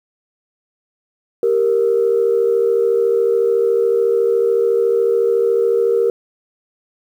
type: tone pair together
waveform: sine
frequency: 392 / 465.9 Hz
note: G4 / A#4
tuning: 0 / -1 cents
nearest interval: minor third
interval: 299 cents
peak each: -16 / -13 dBFS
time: 1.43-6.1 s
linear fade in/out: 2 ms
effects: tanh soft clip ceiling -6 dBFS + 8-bit